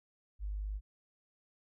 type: tone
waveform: sine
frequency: 50.8 Hz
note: G#1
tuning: 38 cents flat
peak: -35 dBFS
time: 0.39-0.81 s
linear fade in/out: 50 ms
effects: none